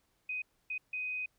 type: tone bursts at uneven times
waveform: sine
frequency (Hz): 2504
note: D#7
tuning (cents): +10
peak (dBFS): -34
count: 3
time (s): 0.29-0.42 / 0.7-0.78 / 0.93-1.26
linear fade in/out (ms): 5
effects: pink hiss -75 dBFS RMS until 1.38 s

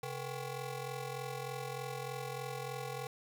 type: ring-modulated tone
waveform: 20% pulse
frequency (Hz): 310.7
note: D#4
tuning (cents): -2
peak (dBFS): -31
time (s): 0.03-3.07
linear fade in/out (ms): 2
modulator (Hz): 177
effects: none

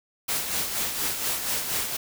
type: noise with tremolo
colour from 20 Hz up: white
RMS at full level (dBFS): -26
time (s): 0.28-1.97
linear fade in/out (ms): 10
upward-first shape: sine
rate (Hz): 4.2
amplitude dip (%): 50
effects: none

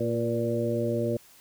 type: harmonic tone with a mistuned harmonic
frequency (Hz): 116.54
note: A#2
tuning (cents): 0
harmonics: 1 / 2 / 3 / 4 / 5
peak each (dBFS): -31 / -31 / -31 / -31 / -31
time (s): 0-1.17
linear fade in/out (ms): 5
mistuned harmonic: 4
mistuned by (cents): +37
effects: white hiss -55 dBFS RMS until 1.4 s

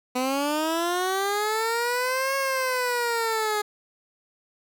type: linear two-way sweep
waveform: 15% pulse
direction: up then down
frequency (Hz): 248.9 to 547 to 415.6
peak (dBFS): -17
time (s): 0.15-3.62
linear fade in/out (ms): 10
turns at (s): 2.36
effects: none

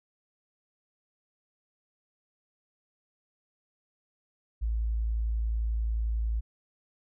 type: tone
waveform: sine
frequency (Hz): 55.6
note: A1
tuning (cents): +19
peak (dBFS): -26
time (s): 4.61-6.41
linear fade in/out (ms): 20
effects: none

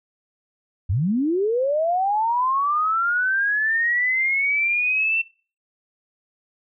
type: linear sweep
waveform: sine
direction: up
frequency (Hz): 77.5 to 2700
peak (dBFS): -18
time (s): 0.89-5.22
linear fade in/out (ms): 10
effects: noise-tail reverb RT60 0.4 s tail -24 dB re dry

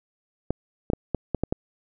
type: clicks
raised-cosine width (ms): 2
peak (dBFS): -10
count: 7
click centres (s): 0.506 / 0.901 / 0.934 / 1.147 / 1.347 / 1.436 / 1.525
effects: none

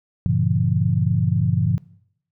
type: chord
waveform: sine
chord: G diminished seventh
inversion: none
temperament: just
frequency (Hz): 98 / 117.6 / 141.12 / 169.34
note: G2 / Bb2 / Db3 / Fb3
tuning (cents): 0 / +16 / +31 / +47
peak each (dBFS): -22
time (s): 0.26-1.78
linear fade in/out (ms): 0
effects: noise-tail reverb RT60 0.7 s tail -21 dB re dry

